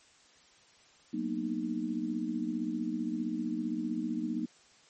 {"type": "chord", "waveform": "sine", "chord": "B major seventh", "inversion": "second", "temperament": "just", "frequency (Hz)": [185.21, 231.5, 246.9, 308.7], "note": ["F#3", "A#3", "B3", "D#4"], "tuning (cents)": [2, -12, 0, -14], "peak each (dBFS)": [-40, -35, -38, -35], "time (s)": [1.13, 4.46], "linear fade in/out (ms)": 10, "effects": ["white hiss -61 dBFS RMS until 4.89 s", "MP3 32 kbps"]}